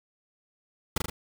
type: noise with echo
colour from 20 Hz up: pink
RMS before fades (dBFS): -26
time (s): 0.96-0.98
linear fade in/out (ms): 5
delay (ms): 40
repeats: 3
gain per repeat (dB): -3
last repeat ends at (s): 1.1
effects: none